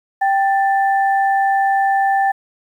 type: tone pair together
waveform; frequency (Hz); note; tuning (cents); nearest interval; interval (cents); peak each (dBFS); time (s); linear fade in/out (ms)
sine; 784 / 1767.2; G5 / A6; 0 / +7; octave + major second; 1407; -13 / -22; 0.21-2.32; 10
effects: 8-bit